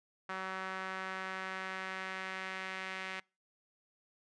sawtooth tone with band-pass filter sweep, 188.9 Hz, F#3, 36 cents sharp, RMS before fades -41 dBFS, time 0.29-3.2 s, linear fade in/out 5 ms, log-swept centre 1400 to 2100 Hz, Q 1.8, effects noise-tail reverb RT60 0.3 s tail -26 dB re dry + resampled to 22050 Hz

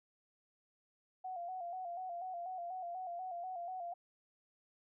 sine tone with vibrato, 718 Hz, F5, 48 cents sharp, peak -40 dBFS, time 1.24-3.94 s, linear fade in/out 10 ms, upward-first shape square, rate 4.1 Hz, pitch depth 63 cents each way, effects none

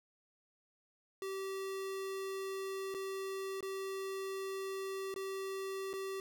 square tone with dropouts, 386.3 Hz, G4, 25 cents flat, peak -39 dBFS, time 1.22-6.2 s, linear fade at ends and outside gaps 1 ms, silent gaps 2.942-2.947 / 3.607-3.627 / 5.141-5.161 / 5.931-5.937 s, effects none

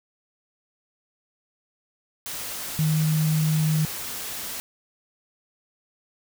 sine tone in noise, 155.56 Hz, D#3, in tune, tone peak -19 dBFS, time 2.79-3.85 s, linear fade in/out 0 ms, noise white, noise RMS -33 dBFS, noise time 2.26-4.6 s, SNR +11 dB, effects none

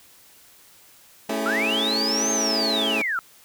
20% pulse chord, A major seventh, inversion none, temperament equal with one note detuned, 220 / 277.2 / 329.6 / 405.4 Hz, A3 / C#4 / E4 / G#4, 0 / 0 / 0 / -42 cents, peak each -23 / -24 / -27 / -29 dBFS, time 1.29-3.02 s, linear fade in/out 5 ms
sine linear two-way sweep, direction up then down, 1287 to 6450 to 1287 Hz, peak -22 dBFS, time 1.46-3.19 s, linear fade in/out 0 ms, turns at 2.31 s
effects white hiss -52 dBFS RMS until 3.44 s

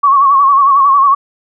sine tone with vibrato, 1108.7 Hz, C#6, in tune, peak -5 dBFS, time 0.03-1.15 s, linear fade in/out 10 ms, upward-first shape sine, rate 11 Hz, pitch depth 66 cents each way, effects none

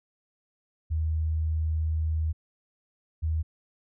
sine tone pair in turn, 79.1 / 79.42 Hz, D#2 / D#2, +29 / +36 cents, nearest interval unison, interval 7 cents, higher second, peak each -24 dBFS, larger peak neither, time 0.9-2.33 / 3.22-3.43 s, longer first, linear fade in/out 20 ms, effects none

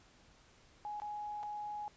sine tone with dropouts, 835 Hz, G#5, 9 cents sharp, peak -39 dBFS, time 0.85-1.88 s, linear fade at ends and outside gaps 0 ms, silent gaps 1-1.019 / 1.43-1.434 s, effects pink hiss -64 dBFS RMS until 1.96 s + resampled to 16000 Hz

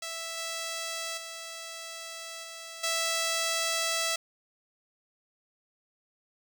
5% pulse tone with level steps, 659.3 Hz, E5, in tune, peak -24 / -22 / -28 / -30 / -16 dBFS, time 0.02-4.16 s, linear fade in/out 5 ms, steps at 0.37 / 1.17 / 2.43 / 2.83 s, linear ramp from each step 10 ms, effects none

